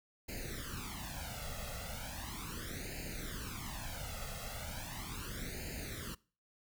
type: noise with flanger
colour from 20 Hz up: pink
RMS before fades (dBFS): -43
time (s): 0.28-6.15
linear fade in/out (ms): 10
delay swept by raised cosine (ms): 0.43 to 1.53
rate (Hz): 0.37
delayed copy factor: +1
effects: noise-tail reverb RT60 0.4 s tail -23 dB re dry